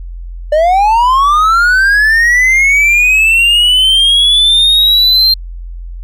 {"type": "linear sweep", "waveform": "triangle", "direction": "up", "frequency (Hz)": [587.3, 4187], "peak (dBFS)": -4, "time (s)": [0.52, 5.34], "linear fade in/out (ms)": 5, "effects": ["added 43 Hz sine -22 dBFS peak until 6.03 s"]}